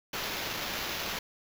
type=noise with sample-and-hold; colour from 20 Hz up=blue; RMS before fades=-35 dBFS; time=0.13-1.19 s; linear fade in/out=5 ms; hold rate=8820 Hz; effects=none